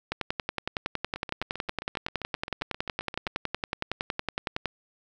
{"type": "two click trains", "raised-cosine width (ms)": 0.3, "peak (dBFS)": [-20, -12], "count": [17, 50], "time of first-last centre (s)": [[1.16, 3.274], [0.12, 4.657]], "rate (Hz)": [7.57, 10.8], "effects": []}